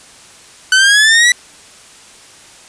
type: exponential sweep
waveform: sawtooth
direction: up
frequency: 1500 to 1975.5 Hz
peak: -3 dBFS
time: 0.72-1.32 s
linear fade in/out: 2 ms
effects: white hiss -40 dBFS RMS until 2.68 s + resampled to 22050 Hz